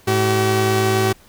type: tone pair together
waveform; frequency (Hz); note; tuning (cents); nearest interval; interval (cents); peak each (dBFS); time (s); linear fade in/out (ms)
sawtooth; 107.38 / 381.1; A2 / G4; -42 / -49; octave + minor seventh; 2193; -15 / -13; 0.07-1.13; 10
effects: pink hiss -50 dBFS RMS until 1.28 s